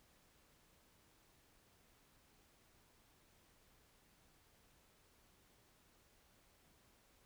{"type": "silence", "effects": ["pink hiss -71 dBFS RMS until 7.25 s"]}